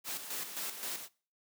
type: noise with tremolo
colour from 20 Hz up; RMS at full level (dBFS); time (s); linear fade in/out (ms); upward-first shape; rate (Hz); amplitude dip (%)
white; -38; 0.04-1.09; 50; square; 3.8; 55
effects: noise-tail reverb RT60 0.4 s tail -22 dB re dry + high-pass 200 Hz 12 dB/octave